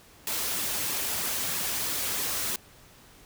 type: noise with flanger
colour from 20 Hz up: white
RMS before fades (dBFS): -30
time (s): 0.27-2.56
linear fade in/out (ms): 2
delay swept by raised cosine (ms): 1.3 to 6.5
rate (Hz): 3.1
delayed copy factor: -0.5
effects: pink hiss -54 dBFS RMS until 3.25 s